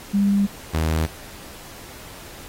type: tone pair in turn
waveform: sine / sawtooth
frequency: 200.4 / 79.62 Hz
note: G3 / D#2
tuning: +38 / +40 cents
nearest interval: octave + major third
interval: 1598 cents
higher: first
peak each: -15 dBFS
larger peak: neither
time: 0.13-0.47 / 0.73-1.07 s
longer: neither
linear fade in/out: 20 ms
effects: pink hiss -41 dBFS RMS until 2.48 s + AAC 48 kbps